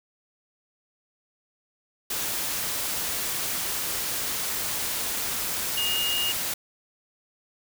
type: tone in noise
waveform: sine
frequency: 2848 Hz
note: F7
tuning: 33 cents sharp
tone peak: -25 dBFS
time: 5.77-6.32 s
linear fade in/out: 5 ms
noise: white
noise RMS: -29 dBFS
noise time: 2.1-6.54 s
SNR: +1 dB
effects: none